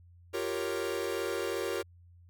45% pulse chord, G half-diminished seventh, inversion third, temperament equal, 349.2 / 392 / 466.2 / 554.4 Hz, F4 / G4 / Bb4 / Db5, 0 / 0 / 0 / 0 cents, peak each -38 / -36 / -36 / -39 dBFS, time 0.33-1.83 s, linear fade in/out 20 ms, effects added 87 Hz sine -54 dBFS peak until 2.29 s

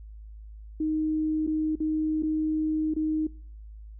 sine tone with dropouts, 311.1 Hz, D#4, in tune, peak -24 dBFS, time 0.8-3.27 s, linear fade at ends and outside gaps 5 ms, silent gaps 1.467-1.474 / 1.755-1.802 / 2.225-2.232 / 2.939-2.963 s, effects noise-tail reverb RT60 0.6 s tail -26 dB re dry + added 53 Hz sine -41 dBFS peak until 3.99 s

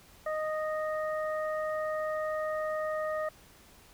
harmonic tone, 620 Hz, D#5, 6 cents flat, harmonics 1 / 2 / 3, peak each -31 / -37 / -41 dBFS, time 0.26-3.29 s, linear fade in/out 5 ms, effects pink hiss -57 dBFS RMS until 3.93 s

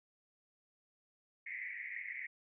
white band-pass noise, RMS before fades -44 dBFS, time 1.46-2.27 s, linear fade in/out 10 ms, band 1900 to 2200 Hz, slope 96 dB/octave, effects none

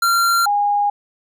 square / sine tone pair in turn, 1377 / 818.8 Hz, F6 / G#5, -25 / -25 cents, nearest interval major sixth, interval 900 cents, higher first, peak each -14 dBFS, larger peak neither, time 0.02-0.46 / 0.46-0.9 s, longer neither, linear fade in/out 5 ms, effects none

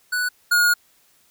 square tone pair in turn, 1480 / 1436.2 Hz, F#6 / F6, 0 / +48 cents, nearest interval minor second, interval 52 cents, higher first, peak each -21 / -15 dBFS, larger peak second, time 0.12-0.29 / 0.51-0.74 s, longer second, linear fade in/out 10 ms, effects white hiss -59 dBFS RMS until 1.3 s

